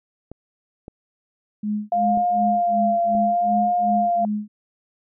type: clicks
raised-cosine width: 2 ms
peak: -23 dBFS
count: 4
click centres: 0.316 / 0.881 / 2.174 / 3.151 s
type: tone with tremolo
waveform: sine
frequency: 210 Hz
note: G#3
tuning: 19 cents sharp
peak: -20 dBFS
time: 1.63-4.48 s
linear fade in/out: 5 ms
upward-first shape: sine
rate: 2.7 Hz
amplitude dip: 100%
type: tone with vibrato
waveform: sine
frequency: 698.5 Hz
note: F5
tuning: in tune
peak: -17 dBFS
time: 1.92-4.25 s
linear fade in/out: 2 ms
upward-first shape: sine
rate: 0.7 Hz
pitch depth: 28 cents each way
effects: none